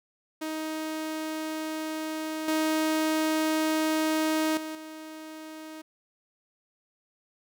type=tone with level steps; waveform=sawtooth; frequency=313.8 Hz; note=D#4; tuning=15 cents sharp; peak=-27 / -20 / -30 / -36 dBFS; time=0.41-5.82 s; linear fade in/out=10 ms; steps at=2.48 / 4.57 / 4.75 s; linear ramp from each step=2 ms; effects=none